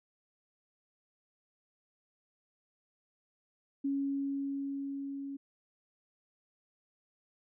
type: tone with level ramp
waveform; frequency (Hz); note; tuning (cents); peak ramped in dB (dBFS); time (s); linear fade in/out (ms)
sine; 277.2; C#4; 0; -29 to -38; 3.84-5.37; 10
effects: none

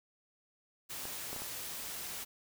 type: noise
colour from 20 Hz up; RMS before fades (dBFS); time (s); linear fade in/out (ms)
white; -42; 0.89-2.25; 20
type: clicks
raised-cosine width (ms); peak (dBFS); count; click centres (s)
1; -30; 4; 1.054 / 1.33 / 1.363 / 1.42
effects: none

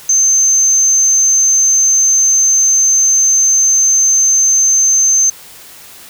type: tone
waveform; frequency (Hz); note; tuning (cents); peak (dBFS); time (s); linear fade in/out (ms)
sine; 6260; G8; -3; -7; 0.09-5.3; 5
effects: white hiss -36 dBFS RMS until 6.09 s

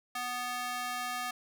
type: tone with high-pass filter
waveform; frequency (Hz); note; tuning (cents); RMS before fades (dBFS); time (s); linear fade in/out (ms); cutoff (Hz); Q
square; 246.9; B3; 0; -36; 0.15-1.31; 5; 1000; 1.3
effects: none

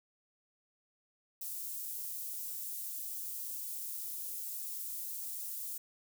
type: high-pass noise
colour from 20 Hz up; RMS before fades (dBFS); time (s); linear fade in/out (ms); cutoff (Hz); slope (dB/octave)
white; -41; 1.41-5.78; 5; 10000; 12
effects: none

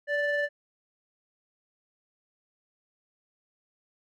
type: ring-modulated tone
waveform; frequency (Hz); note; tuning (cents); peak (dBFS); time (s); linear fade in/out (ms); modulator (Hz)
triangle; 590; D5; +8; -20; 0.07-0.49; 50; 1170
effects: none

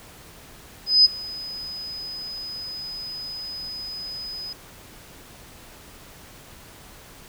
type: tone with ADSR envelope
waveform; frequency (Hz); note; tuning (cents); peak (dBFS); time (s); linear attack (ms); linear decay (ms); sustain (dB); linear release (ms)
sine; 5020; D#8; +15; -9; 0.86-4.53; 190; 18; -22; 5
effects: pink hiss -46 dBFS RMS until 7.28 s

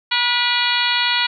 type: harmonic tone with a mistuned harmonic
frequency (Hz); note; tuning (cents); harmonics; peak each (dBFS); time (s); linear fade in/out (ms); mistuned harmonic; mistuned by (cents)
481.8; B4; -43; 2 / 3 / 4 / 5 / 6 / 7 / 8 / 9; -24 / -24 / -24 / -24 / -24 / -24 / -24 / -24; 0.11-1.27; 10; 4; +35
effects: none

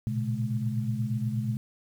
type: tone cluster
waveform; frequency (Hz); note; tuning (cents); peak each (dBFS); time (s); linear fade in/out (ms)
sine; 113.1 / 121.5 / 139.7 / 212.4; A2 / B2 / C#3 / G#3; +48 / -28 / +14 / +39; -34 / -29 / -37 / -32; 0.07-1.57; 0
effects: 9-bit

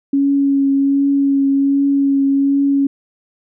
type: tone with vibrato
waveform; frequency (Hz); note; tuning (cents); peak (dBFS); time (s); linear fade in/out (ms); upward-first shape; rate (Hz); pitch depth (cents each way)
sine; 277.2; C#4; 0; -11; 0.13-2.87; 5; triangle; 1.3; 17
effects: none

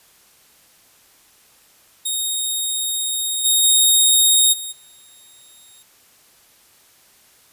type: tone with level steps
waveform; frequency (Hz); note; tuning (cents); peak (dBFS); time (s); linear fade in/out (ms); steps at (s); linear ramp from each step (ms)
10% pulse; 3729; A#7; 0; -12 / -5 / -3 / -19 / -38; 2.05-5.83; 10; 3.44 / 3.63 / 4.52 / 4.71; 20
effects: white hiss -53 dBFS RMS until 7.52 s + resampled to 32000 Hz

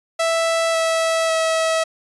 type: tone with pitch steps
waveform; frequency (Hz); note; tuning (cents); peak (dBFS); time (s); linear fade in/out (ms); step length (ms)
sawtooth; 659.3 / 653.2 / 647.2; E5 / E5 / E5; 0 / -16 / -32; -13; 0.19-1.84; 10; 550
effects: resampled to 24000 Hz

